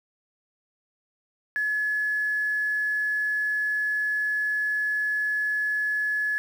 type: tone with quantisation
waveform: sine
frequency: 1704 Hz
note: G#6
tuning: 44 cents sharp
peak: -23 dBFS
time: 1.56-6.38 s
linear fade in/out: 0 ms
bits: 8
effects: none